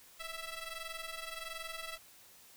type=ring-modulated tone; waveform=10% pulse; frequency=659.3 Hz; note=E5; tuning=in tune; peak=-30 dBFS; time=0.19-1.98 s; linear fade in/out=20 ms; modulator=670 Hz; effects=white hiss -59 dBFS RMS until 2.56 s